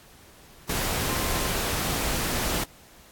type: tone in noise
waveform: sine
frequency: 1046.5 Hz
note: C6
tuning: in tune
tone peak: -36 dBFS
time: 1.09-1.49 s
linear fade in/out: 5 ms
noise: pink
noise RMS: -27 dBFS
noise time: 0.69-2.64 s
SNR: -12 dB
effects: pink hiss -52 dBFS RMS until 3.11 s + AAC 64 kbps